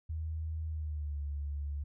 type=tone with pitch glide; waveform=sine; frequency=79.4 to 71.97 Hz; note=D#2 to D2; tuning=+36 to -34 cents; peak=-34 dBFS; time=0.09-1.84 s; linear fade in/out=10 ms; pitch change=-170 cents; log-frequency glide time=0.67-1.19 s; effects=none